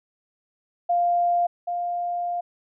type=tone pair in turn; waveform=sine; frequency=698.5 / 701.4 Hz; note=F5 / F5; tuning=0 / +7 cents; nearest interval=unison; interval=7 cents; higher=second; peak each=-18 / -24 dBFS; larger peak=first; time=0.89-1.47 / 1.67-2.41 s; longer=second; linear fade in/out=10 ms; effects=none